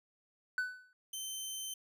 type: tone with exponential decay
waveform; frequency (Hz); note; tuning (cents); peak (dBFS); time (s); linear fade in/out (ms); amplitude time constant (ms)
triangle; 1499; F#6; +22; -27; 0.58-0.93; 1; 75
type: tone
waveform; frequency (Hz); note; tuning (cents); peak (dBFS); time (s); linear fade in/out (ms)
15% pulse; 3090; G7; -26; -32; 1.13-1.74; 5
effects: none